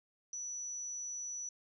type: tone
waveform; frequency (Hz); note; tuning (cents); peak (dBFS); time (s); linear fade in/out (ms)
sine; 5920; F#8; 0; -39; 0.33-1.49; 2
effects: none